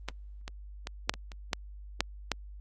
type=clicks; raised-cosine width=0.2 ms; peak=-16 / -22 / -18 / -6 / -21 / -28 / -10 / -8 / -10 dBFS; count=9; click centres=0.086 / 0.479 / 0.871 / 1.095 / 1.139 / 1.318 / 1.532 / 2.006 / 2.317 s; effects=added 50 Hz sine -43 dBFS peak until 2.6 s + Opus 24 kbps